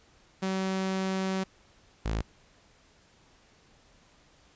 sawtooth tone pair in turn, 190 / 54.59 Hz, F#3 / A1, +46 / -13 cents, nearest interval octave + minor seventh, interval 2159 cents, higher first, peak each -24 dBFS, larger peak neither, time 0.42-1.44 / 2.05-2.22 s, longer first, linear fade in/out 10 ms, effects pink hiss -61 dBFS RMS until 4.55 s + resampled to 16000 Hz

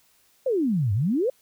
sine exponential two-way sweep, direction down then up, 555 to 94.8 to 555 Hz, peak -20 dBFS, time 0.46-1.3 s, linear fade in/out 5 ms, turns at 0.93 s, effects white hiss -62 dBFS RMS until 1.41 s

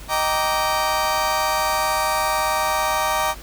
35% pulse chord, Eb major seventh, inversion none, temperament just, 622.3 / 777.8 / 933.4 / 1166.7 Hz, Eb5 / G5 / Bb5 / D6, 0 / -14 / +2 / -12 cents, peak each -24 / -24 / -22 / -22 dBFS, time 0.08-3.35 s, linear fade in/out 50 ms, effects added 50 Hz sine -39 dBFS peak until 3.42 s + pink hiss -41 dBFS RMS until 3.42 s

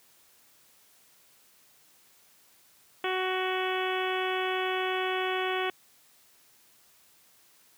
harmonic tone, 372.6 Hz, F#4, 12 cents sharp, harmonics 1 / 2 / 3 / 4 / 5 / 6 / 7 / 8 / 9, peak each -31 / -34 / -36 / -37 / -38 / -39 / -39 / -40 / -41 dBFS, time 3.04-5.7 s, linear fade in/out 2 ms, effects white hiss -61 dBFS RMS until 7.77 s + high-pass 80 Hz 12 dB/octave

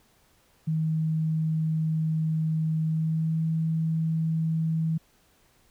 sine tone with pitch glide, 158.5 to 161.08 Hz, D#3 to E3, +32 to -40 cents, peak -23 dBFS, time 0.67-4.98 s, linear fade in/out 10 ms, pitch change +28 cents, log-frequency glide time 2.83-3.44 s, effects pink hiss -63 dBFS RMS until 5.7 s

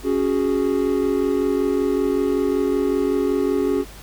triangle chord, C# suspended fourth, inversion none, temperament equal, 277.2 / 370 / 415.3 Hz, C#4 / F#4 / G#4, 0 / 0 / 0 cents, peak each -20 dBFS, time 0.03-3.85 s, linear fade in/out 50 ms, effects added 50 Hz sine -40 dBFS peak until 4.02 s + pink hiss -42 dBFS RMS until 4.02 s

